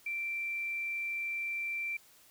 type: tone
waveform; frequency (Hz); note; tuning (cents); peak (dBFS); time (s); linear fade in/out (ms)
sine; 2349; D7; 0; -33; 0.06-1.97; 5
effects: white hiss -61 dBFS RMS until 2.3 s